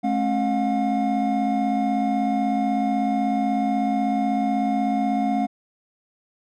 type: tone cluster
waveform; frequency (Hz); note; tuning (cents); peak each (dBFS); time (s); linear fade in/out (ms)
triangle; 214.8 / 271 / 717; A3 / C#4 / F5; -41 / -39 / +45; -22; 0.03-5.47; 20
effects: none